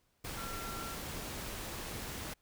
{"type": "tone in noise", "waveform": "sine", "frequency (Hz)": 1362, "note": "F6", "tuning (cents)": -44, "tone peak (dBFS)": -44, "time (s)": [0.37, 0.95], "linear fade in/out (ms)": 10, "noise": "pink", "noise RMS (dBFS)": -42, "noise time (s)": [0.24, 2.34], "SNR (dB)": -5, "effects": ["pink hiss -75 dBFS RMS until 2.41 s"]}